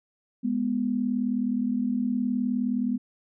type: tone pair together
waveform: sine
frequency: 207.7 / 247 Hz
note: G#3 / B3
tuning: 0 / 0 cents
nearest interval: minor third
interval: 300 cents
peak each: -28 / -25 dBFS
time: 0.43-2.98 s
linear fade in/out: 20 ms
effects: none